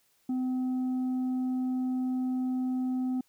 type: tone with tanh clipping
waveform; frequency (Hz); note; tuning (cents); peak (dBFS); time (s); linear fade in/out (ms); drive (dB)
triangle; 255.5; C4; -41; -28; 0.29-3.21; 5; 8
effects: white hiss -69 dBFS RMS until 3.28 s